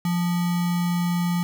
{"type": "tone with sample-and-hold", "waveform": "sine", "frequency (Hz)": 174.61, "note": "F3", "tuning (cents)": 0, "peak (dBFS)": -20, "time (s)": [0.05, 1.43], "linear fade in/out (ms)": 2, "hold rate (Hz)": 1050, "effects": []}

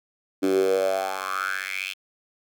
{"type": "tone with high-pass filter sweep", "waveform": "10% pulse", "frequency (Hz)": 95.2, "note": "F#2", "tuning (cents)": 50, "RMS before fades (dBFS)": -25, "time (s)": [0.42, 1.94], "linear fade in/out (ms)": 20, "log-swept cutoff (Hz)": [300, 2900], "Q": 6.7, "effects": []}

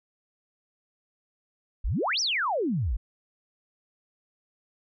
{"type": "exponential two-way sweep", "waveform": "sine", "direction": "up then down", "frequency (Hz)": [34.65, 6020, 43.49], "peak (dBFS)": -24, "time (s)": [1.84, 2.97], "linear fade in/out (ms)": 10, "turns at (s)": 2.2, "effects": []}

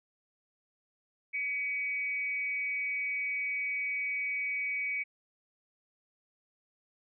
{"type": "tone with amplitude modulation", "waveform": "sine", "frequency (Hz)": 2260, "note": "C#7", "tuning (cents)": 33, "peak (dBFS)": -28, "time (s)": [1.33, 5.04], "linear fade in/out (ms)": 20, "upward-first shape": "sine", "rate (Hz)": 250, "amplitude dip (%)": 55, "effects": []}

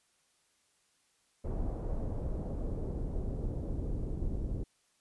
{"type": "noise with low-pass filter sweep", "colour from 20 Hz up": "brown", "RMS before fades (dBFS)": -35, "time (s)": [1.44, 4.64], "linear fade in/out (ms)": 10, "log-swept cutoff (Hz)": [680, 380], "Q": 1.3, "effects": ["white hiss -72 dBFS RMS until 5 s", "resampled to 24000 Hz"]}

